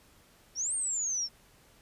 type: exponential two-way sweep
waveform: sine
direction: up then down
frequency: 5310 to 8870 to 5310 Hz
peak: -29 dBFS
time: 0.55-1.29 s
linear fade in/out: 50 ms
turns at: 0.74 s
effects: pink hiss -61 dBFS RMS until 1.81 s + resampled to 32000 Hz